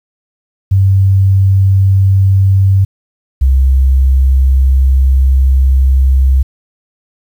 sine tone pair in turn, 96.7 / 66.07 Hz, G2 / C2, -23 / +17 cents, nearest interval perfect fifth, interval 660 cents, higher first, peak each -5 dBFS, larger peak neither, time 0.71-2.85 / 3.41-6.43 s, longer second, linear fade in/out 10 ms, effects 7-bit

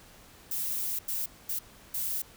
violet noise bursts at uneven times, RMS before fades -32 dBFS, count 4, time 0.51-0.99 / 1.08-1.26 / 1.49-1.59 / 1.94-2.22 s, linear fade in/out 5 ms, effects pink hiss -54 dBFS RMS until 2.36 s

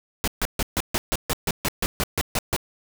pink noise bursts, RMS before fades -23 dBFS, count 14, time 0.24-2.564 s, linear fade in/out 0 ms, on 36 ms, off 140 ms, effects none

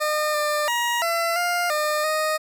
20% pulse tone with pitch steps, 607 / 598 / 951 / 674 / 703 / 605 / 621 Hz, D#5 / D5 / A#5 / E5 / F5 / D#5 / D#5, -43 / +31 / +34 / +38 / +11 / -49 / -3 cents, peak -16 dBFS, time 0-2.38 s, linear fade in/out 20 ms, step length 340 ms, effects none

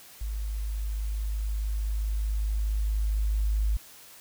sine tone with level ramp, 52.3 Hz, G#1, 13 cents sharp, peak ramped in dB -29 to -22 dBFS, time 0.21-3.77 s, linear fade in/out 5 ms, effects white hiss -50 dBFS RMS until 4.2 s

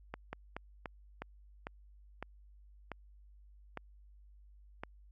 slowing click train, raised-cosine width 0.5 ms, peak -25 dBFS, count 10, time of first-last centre 0.14-4.835 s, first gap 190 ms, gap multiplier 1.24, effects added 50 Hz sine -56 dBFS peak until 5.11 s

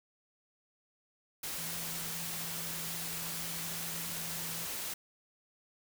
sine tone in noise, 166.3 Hz, E3, 16 cents sharp, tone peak -47 dBFS, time 1.58-4.66 s, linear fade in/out 5 ms, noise white, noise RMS -39 dBFS, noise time 1.43-4.94 s, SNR -11 dB, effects none

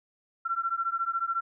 sine beating tone pair, 1350 / 1364 Hz, E6 / F6, +41 / -41 cents, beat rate 14 Hz, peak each -30 dBFS, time 0.45-1.41 s, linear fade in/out 10 ms, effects none

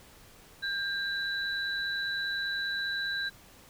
sine tone pair together, 1595 / 3955 Hz, G6 / B7, +30 / +2 cents, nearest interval octave + major third, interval 1572 cents, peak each -31 / -35 dBFS, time 0.62-3.3 s, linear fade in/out 20 ms, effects pink hiss -55 dBFS RMS until 3.69 s

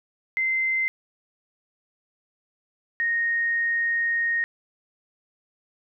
sine tone pair in turn, 2074 / 1860.1 Hz, C7 / A#6, -16 / -4 cents, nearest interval major second, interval 188 cents, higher first, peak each -21 dBFS, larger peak neither, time 0.37-0.88 / 3-4.44 s, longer second, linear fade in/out 0 ms, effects none

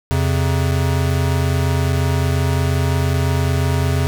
square tone pair together, 85.88 / 134.6 Hz, F2 / C3, -29 / +49 cents, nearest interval minor sixth, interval 778 cents, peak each -18 / -19 dBFS, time 0.11-4.07 s, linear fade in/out 0 ms, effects none

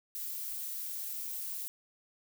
violet noise, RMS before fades -39 dBFS, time 0.15-1.68 s, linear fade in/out 0 ms, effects none

